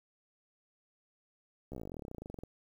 slowing click train, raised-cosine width 2 ms, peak -30 dBFS, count 27, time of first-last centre 1.72-2.436 s, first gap 14 ms, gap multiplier 1.05, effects 10-bit

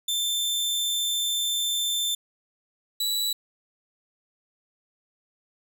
sawtooth tone pair in turn, 3553 / 3935 Hz, A7 / B7, +16 / -7 cents, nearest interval major second, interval 177 cents, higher second, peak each -21 dBFS, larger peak neither, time 0.08-2.15 / 3-3.33 s, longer first, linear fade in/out 5 ms, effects none

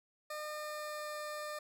20% pulse tone with pitch glide, 606 to 601.5 Hz, D#5 to D5, -46 to +41 cents, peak -35 dBFS, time 0.3-1.59 s, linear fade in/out 5 ms, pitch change -13 cents, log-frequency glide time 0.48-1.14 s, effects none

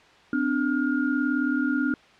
sine tone cluster, 255.7 / 294.2 / 1419 Hz, C4 / D4 / F6, -40 / +3 / +27 cents, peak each -25 / -25 / -29 dBFS, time 0.33-1.94 s, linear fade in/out 2 ms, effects white hiss -53 dBFS RMS until 2.19 s + low-pass 3000 Hz 12 dB/octave

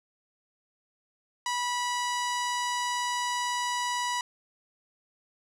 sawtooth tone with low-pass filter, 978 Hz, B5, 17 cents flat, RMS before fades -30 dBFS, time 1.46-4.21 s, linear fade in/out 2 ms, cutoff 7700 Hz, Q 1.4, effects none

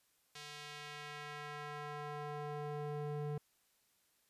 square tone with band-pass filter sweep, 147.8 Hz, D3, 11 cents sharp, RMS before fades -44 dBFS, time 0.35-3.38 s, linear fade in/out 5 ms, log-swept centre 4200 to 320 Hz, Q 0.88, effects white hiss -75 dBFS RMS until 4.29 s + resampled to 32000 Hz

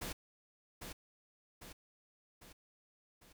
pink noise with echo, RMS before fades -42 dBFS, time 0.01-0.13 s, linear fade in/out 10 ms, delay 800 ms, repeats 4, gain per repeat -5 dB, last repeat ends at 3.33 s, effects none

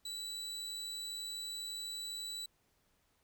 35% pulse tone, 3951 Hz, B7, in tune, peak -38 dBFS, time 0.05-2.46 s, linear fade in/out 5 ms, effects pink hiss -75 dBFS RMS until 3.23 s

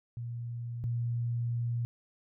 sine tone pair in turn, 118.6 / 118.6 Hz, A#2 / A#2, +30 / +30 cents, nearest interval unison, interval 0 cents, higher neither, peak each -35 / -29 dBFS, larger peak second, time 0.17-0.84 / 0.84-1.85 s, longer second, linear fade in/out 0 ms, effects none

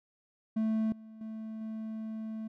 triangle tone with level steps, 220 Hz, A3, in tune, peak -25 / -45 / -36 / -34 dBFS, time 0.56-2.48 s, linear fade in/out 10 ms, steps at 0.92 / 1.21 / 1.61 s, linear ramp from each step 2 ms, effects none

